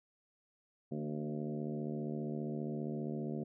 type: harmonic tone with a mistuned harmonic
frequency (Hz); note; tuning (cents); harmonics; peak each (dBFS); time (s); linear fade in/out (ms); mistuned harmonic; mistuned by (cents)
75; D2; +37; 2 / 3 / 4 / 5 / 6 / 7 / 8 / 9; -41 / -40 / -46 / -44 / -50 / -50 / -55 / -52; 0.91-3.44; 10; 4; -24
effects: none